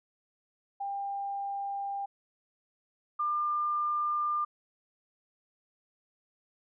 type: tone pair in turn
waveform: sine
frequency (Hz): 797 / 1198.6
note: G5 / D6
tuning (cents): +28 / +35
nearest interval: perfect fifth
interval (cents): 707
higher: second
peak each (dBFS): -32 / -27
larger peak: second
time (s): 0.8-2.06 / 3.19-4.45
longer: neither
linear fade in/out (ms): 10
effects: none